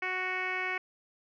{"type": "tone with low-pass filter", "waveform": "10% pulse", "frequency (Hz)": 370, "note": "F#4", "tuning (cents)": 0, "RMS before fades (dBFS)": -33, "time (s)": [0.02, 0.78], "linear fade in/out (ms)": 5, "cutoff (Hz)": 2300, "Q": 4.3, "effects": []}